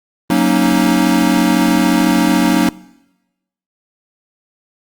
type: chord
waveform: square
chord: D# minor seventh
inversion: first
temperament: equal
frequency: 185 / 233.1 / 277.2 / 311.1 Hz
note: F#3 / A#3 / C#4 / D#4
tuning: 0 / 0 / 0 / 0 cents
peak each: -17 dBFS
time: 0.3-2.69 s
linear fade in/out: 2 ms
effects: noise-tail reverb RT60 1.0 s tail -22 dB re dry + Opus 32 kbps